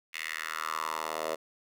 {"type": "tone with high-pass filter sweep", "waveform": "10% pulse", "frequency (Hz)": 79.1, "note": "D#2", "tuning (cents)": 29, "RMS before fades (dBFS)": -35, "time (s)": [0.13, 1.36], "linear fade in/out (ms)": 20, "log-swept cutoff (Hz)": [2300, 580], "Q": 3.4, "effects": []}